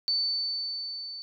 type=tone with level ramp; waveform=sine; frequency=4520 Hz; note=C#8; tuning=33 cents sharp; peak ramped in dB=-23 to -37 dBFS; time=0.08-1.22 s; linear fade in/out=0 ms; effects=none